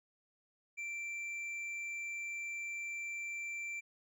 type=tone with hard clipping; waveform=triangle; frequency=2349 Hz; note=D7; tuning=in tune; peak=-40 dBFS; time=0.77-3.81 s; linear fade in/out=20 ms; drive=8 dB; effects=none